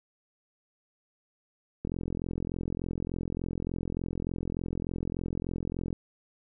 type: click train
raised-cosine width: 3 ms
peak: -20 dBFS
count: 178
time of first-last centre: 1.85-5.928 s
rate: 43.4 Hz
effects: none